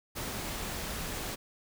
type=noise; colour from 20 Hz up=pink; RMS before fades=-37 dBFS; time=0.15-1.36 s; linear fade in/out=20 ms; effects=none